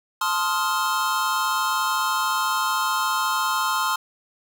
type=chord; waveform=square; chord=F dominant seventh; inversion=first; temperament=just; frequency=873.1 / 1047.7 / 1257.2 / 1396.9 Hz; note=A5 / C6 / Eb6 / F6; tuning=-14 / +2 / +18 / 0 cents; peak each=-30 / -25 / -28 / -28 dBFS; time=0.21-3.96 s; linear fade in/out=5 ms; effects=none